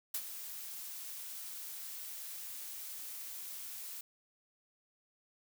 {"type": "noise with ADSR envelope", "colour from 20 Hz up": "blue", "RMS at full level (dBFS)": -35, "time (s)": [0.14, 4.01], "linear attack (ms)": 7, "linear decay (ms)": 63, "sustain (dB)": -10, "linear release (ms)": 4, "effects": []}